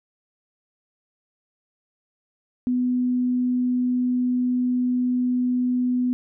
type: tone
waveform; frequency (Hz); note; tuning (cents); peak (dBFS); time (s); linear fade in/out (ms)
sine; 249.1; B3; +15; -19; 2.67-6.13; 0
effects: none